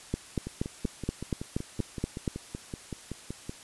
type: two click trains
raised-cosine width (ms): 3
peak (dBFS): -22 / -15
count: 17 / 10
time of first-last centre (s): 0.47-3.495 / 0.14-2.278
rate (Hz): 5.29 / 4.21
effects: white hiss -49 dBFS RMS until 3.63 s + resampled to 24000 Hz